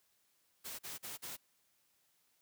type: noise bursts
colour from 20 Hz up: white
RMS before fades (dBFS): -45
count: 4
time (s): 0.64-1.369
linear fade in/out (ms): 20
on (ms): 150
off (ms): 43
effects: white hiss -75 dBFS RMS until 2.41 s + high-pass 60 Hz 12 dB/octave